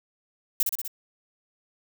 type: noise with echo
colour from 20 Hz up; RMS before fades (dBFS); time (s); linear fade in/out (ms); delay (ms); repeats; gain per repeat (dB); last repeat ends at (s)
violet; -22; 0.6-0.63; 2; 62; 4; -3; 0.878
effects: none